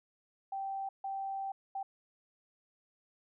sine tone bursts at uneven times, 780 Hz, G5, 9 cents flat, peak -35 dBFS, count 3, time 0.52-0.89 / 1.04-1.52 / 1.75-1.83 s, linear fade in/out 5 ms, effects none

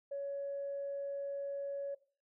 sine tone, 560 Hz, C#5, 18 cents sharp, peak -36 dBFS, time 0.11-1.95 s, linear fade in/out 10 ms, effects noise-tail reverb RT60 0.4 s tail -18 dB re dry + tanh soft clip ceiling -32 dBFS

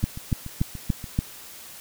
two click trains, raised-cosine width 5 ms, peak -22 / -9 dBFS, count 8 / 5, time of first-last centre 0.03-1.042 / 0.04-1.189 s, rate 6.92 / 3.48 Hz, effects white hiss -43 dBFS RMS until 1.8 s

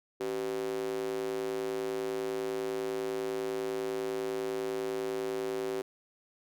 square tone with high-pass filter, 55 Hz, A1, in tune, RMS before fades -34 dBFS, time 0.2-5.82 s, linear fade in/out 5 ms, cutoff 380 Hz, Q 4.7, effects none

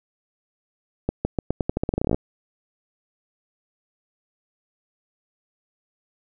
accelerating click train, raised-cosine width 2 ms, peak -8 dBFS, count 18, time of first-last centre 1.09-2.145 s, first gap 160 ms, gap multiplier 0.86, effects none

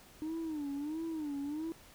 sine tone with vibrato, 303.7 Hz, D#4, 42 cents flat, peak -33 dBFS, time 0.22-1.72 s, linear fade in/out 0 ms, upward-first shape sine, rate 1.5 Hz, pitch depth 140 cents each way, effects tanh soft clip ceiling -34 dBFS + pink hiss -58 dBFS RMS until 1.94 s

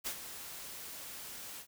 white noise with ADSR envelope, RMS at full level -36 dBFS, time 0.04-1.67 s, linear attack 29 ms, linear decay 77 ms, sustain -10 dB, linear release 81 ms, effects none

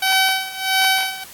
10% pulse tone with tremolo, 763 Hz, G5, 47 cents flat, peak -5 dBFS, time 0.02-1.24 s, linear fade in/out 5 ms, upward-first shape sine, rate 1.5 Hz, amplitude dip 85%, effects white hiss -40 dBFS RMS until 1.33 s + AAC 64 kbps

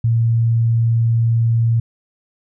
sine tone, 115.3 Hz, A#2, 19 cents flat, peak -12 dBFS, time 0.04-1.8 s, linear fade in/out 5 ms, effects none

